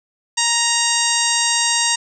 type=harmonic tone with a mistuned harmonic; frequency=935 Hz; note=A#5; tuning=5 cents sharp; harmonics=1 / 2 / 3 / 4 / 5 / 6 / 7 / 8 / 9; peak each=-24 / -24 / -24 / -24 / -24 / -24 / -24 / -24 / -24 dBFS; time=0.37-1.96 s; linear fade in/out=10 ms; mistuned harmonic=6; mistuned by=+17 cents; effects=none